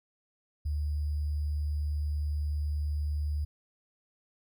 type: tone with sample-and-hold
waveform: sine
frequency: 74.2 Hz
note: D2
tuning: 18 cents sharp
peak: -28 dBFS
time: 0.65-3.45 s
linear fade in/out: 10 ms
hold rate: 4900 Hz
effects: none